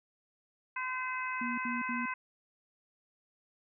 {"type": "harmonic tone", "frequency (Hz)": 512, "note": "C5", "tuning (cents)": -38, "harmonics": [2, 3, 4, 5], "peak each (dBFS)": [-37, -39, -40, -41], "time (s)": [0.76, 2.14], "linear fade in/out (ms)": 5}
{"type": "tone bursts", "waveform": "sine", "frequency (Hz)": 240, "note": "B3", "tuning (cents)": -49, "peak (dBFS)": -35, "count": 3, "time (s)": [1.41, 2.058], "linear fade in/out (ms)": 5, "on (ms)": 170, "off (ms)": 69}
{"effects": []}